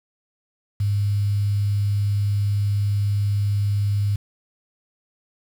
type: tone with quantisation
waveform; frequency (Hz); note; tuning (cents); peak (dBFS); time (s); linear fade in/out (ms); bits
sine; 101.7; G#2; -36; -18; 0.8-4.16; 5; 7
effects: none